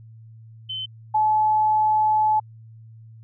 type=tone pair in turn; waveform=sine; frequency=3064 / 859.8 Hz; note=G7 / A5; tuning=-40 / -40 cents; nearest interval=octave + minor seventh; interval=2200 cents; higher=first; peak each=-27 / -16 dBFS; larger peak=second; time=0.69-0.86 / 1.14-2.4 s; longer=second; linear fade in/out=10 ms; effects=added 112 Hz sine -42 dBFS peak until 3.23 s